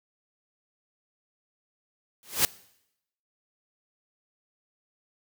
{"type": "noise with exponential growth", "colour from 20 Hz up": "white", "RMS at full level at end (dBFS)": -18, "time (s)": [2.23, 2.45], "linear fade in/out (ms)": 0, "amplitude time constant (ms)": 46, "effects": ["noise-tail reverb RT60 0.8 s tail -21 dB re dry"]}